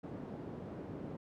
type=band-pass noise; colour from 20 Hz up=white; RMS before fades=-45 dBFS; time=0.03-1.17 s; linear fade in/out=10 ms; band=110 to 330 Hz; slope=12 dB/octave; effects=none